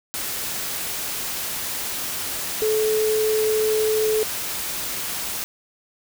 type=tone in noise; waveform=sine; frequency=433.1 Hz; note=A4; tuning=27 cents flat; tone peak=-18 dBFS; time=2.62-4.23 s; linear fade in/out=0 ms; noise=white; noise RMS=-28 dBFS; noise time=0.14-5.44 s; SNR=+7 dB; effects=none